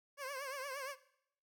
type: tone with vibrato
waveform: 15% pulse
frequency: 545 Hz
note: C#5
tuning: 29 cents flat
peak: -35 dBFS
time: 0.17-0.96 s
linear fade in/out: 50 ms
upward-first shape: triangle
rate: 8.6 Hz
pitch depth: 120 cents each way
effects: noise-tail reverb RT60 0.7 s tail -17 dB re dry